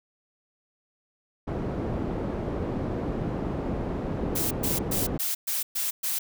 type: low-pass noise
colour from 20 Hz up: white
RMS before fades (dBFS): -30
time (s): 1.47-5.18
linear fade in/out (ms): 10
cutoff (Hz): 380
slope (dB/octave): 12
type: noise bursts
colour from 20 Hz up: blue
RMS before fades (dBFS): -28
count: 7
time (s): 4.35-6.19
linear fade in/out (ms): 10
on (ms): 160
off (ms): 120
effects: none